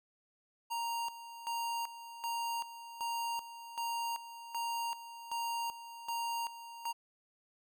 square tone with tremolo, 932.3 Hz, A#5, in tune, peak -35 dBFS, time 0.7-6.93 s, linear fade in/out 20 ms, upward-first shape square, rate 1.3 Hz, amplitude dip 75%, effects none

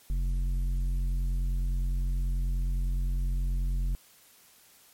triangle tone with tanh clipping, 44.8 Hz, F1, 45 cents sharp, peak -27 dBFS, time 0.1-3.95 s, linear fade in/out 0 ms, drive 13 dB, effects white hiss -58 dBFS RMS until 4.93 s + MP3 64 kbps

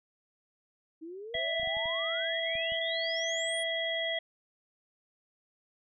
sine exponential sweep, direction up, 311.1 to 9956 Hz, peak -40 dBFS, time 1.01-3.64 s, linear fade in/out 20 ms
harmonic tone, 659.3 Hz, E5, in tune, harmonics 1 / 3 / 5, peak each -34 / -34 / -34 dBFS, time 1.34-4.19 s, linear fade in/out 5 ms
clicks, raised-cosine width 5 ms, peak -38 dBFS, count 8, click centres 1.352 / 1.598 / 1.632 / 1.674 / 1.769 / 1.857 / 2.554 / 2.721 s
effects none

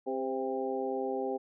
harmonic tone with a mistuned harmonic, 132.5 Hz, C3, 22 cents sharp, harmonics 2 / 3 / 4 / 5 / 6, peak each -38 / -34 / -36 / -45 / -38 dBFS, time 0.06-1.38 s, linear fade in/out 20 ms, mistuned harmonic 4, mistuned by -31 cents, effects none

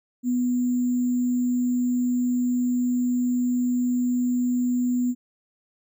sine tone with sample-and-hold, 246.9 Hz, B3, in tune, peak -20 dBFS, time 0.23-5.15 s, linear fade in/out 50 ms, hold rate 7350 Hz, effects none

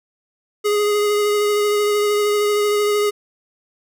square tone with vibrato, 415.3 Hz, G#4, in tune, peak -16 dBFS, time 0.64-3.11 s, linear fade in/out 20 ms, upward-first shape sine, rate 13 Hz, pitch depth 15 cents each way, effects none

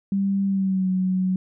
sine tone with pitch glide, 196.6 to 185.89 Hz, G3 to F#3, +5 to +8 cents, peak -19 dBFS, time 0.12-1.36 s, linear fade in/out 2 ms, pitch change -97 cents, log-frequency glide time 0.46-0.89 s, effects none

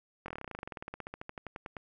slowing click train, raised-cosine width 0.5 ms, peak -25 dBFS, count 29, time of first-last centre 0.26-1.768 s, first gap 22 ms, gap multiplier 1.06, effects none

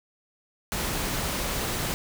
pink noise, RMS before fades -29 dBFS, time 0.72-1.94 s, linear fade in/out 0 ms, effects none

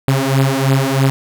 sawtooth beating tone pair, 133.4 / 136.5 Hz, C3 / C#3, +34 / -26 cents, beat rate 3.1 Hz, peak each -11 dBFS, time 0.08-1.1 s, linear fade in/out 0 ms, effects none

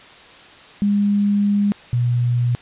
sine tone pair in turn, 203.6 / 121.3 Hz, G#3 / B2, -34 / -31 cents, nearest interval major sixth, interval 897 cents, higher first, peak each -14 / -15 dBFS, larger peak first, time 0.82-1.72 / 1.93-2.55 s, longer first, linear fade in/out 0 ms, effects white hiss -43 dBFS RMS until 2.61 s + resampled to 8000 Hz

